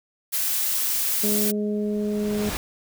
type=noise; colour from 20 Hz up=blue; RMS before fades=-24 dBFS; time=0.32-1.52 s; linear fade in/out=20 ms
type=harmonic tone; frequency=209 Hz; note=G#3; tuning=11 cents sharp; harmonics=1 / 2 / 3; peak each=-24 / -27 / -37 dBFS; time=1.23-2.5 s; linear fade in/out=10 ms
type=noise with exponential growth; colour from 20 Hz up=pink; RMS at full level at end=-27 dBFS; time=1.51-2.57 s; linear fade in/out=0 ms; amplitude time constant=230 ms
effects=none